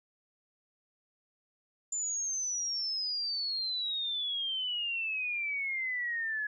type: exponential sweep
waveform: sine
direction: down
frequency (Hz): 7160 to 1687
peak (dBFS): -31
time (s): 1.92-6.47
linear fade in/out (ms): 5
effects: none